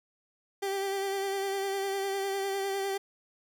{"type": "tone with vibrato", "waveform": "30% pulse", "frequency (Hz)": 392, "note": "G4", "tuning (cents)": 0, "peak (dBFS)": -27, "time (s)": [0.62, 2.98], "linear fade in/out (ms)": 10, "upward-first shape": "sine", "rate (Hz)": 9.9, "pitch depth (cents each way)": 26, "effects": []}